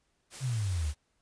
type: noise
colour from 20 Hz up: white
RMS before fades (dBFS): -44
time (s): 0.3-0.95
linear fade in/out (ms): 50
type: exponential sweep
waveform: sine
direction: down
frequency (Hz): 138.59 to 69.3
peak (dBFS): -28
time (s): 0.4-0.94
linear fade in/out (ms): 50
effects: pink hiss -75 dBFS RMS until 1.21 s + resampled to 22050 Hz